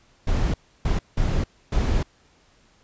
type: noise bursts at uneven times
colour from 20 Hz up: brown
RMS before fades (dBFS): -21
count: 4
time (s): 0.27-0.54 / 0.85-0.99 / 1.17-1.44 / 1.72-2.03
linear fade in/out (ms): 5
effects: pink hiss -59 dBFS RMS until 2.83 s + resampled to 16000 Hz